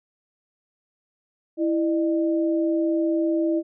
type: tone pair together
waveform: sine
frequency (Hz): 329.6 / 605.5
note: E4 / D#5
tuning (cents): 0 / -47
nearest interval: major seventh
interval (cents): 1053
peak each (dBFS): -20 / -27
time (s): 1.57-3.63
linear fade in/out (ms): 50
effects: none